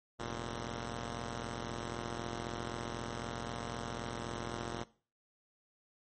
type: tone pair together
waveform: 5% pulse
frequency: 43.9 / 117.2 Hz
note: F1 / A#2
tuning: +10 / +10 cents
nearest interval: octave + perfect fourth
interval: 1700 cents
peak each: -31 / -29 dBFS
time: 0.19-4.84 s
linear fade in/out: 10 ms
effects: noise-tail reverb RT60 0.4 s tail -19 dB re dry + MP3 32 kbps